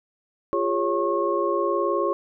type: tone cluster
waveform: sine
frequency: 347.8 / 406.9 / 553 / 1087 Hz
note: F4 / G#4 / C#5 / C#6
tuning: -7 / -35 / -4 / -34 cents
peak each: -26 dBFS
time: 0.53-2.13 s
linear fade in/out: 0 ms
effects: none